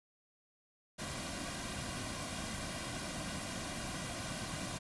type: noise with comb filter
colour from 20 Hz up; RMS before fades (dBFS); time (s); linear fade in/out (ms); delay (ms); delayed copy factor
pink; -41; 0.98-4.79; 20; 2.3; -0.65
effects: resampled to 24000 Hz